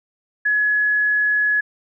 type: tone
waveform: sine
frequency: 1692 Hz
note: G#6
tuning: 32 cents sharp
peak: -15 dBFS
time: 0.45-1.61 s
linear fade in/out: 10 ms
effects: none